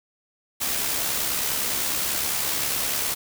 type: noise with amplitude modulation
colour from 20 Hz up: white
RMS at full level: -24 dBFS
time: 0.6-3.15 s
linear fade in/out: 20 ms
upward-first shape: sine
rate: 69.9 Hz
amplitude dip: 35%
effects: none